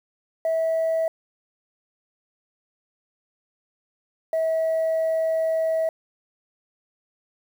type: tone pair in turn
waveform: sine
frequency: 650 / 645.9 Hz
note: E5 / E5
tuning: -24 / -35 cents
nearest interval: unison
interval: 11 cents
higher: first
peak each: -18 dBFS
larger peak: neither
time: 0.45-1.08 / 4.33-5.89 s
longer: second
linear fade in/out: 2 ms
effects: tanh soft clip ceiling -18 dBFS + 8-bit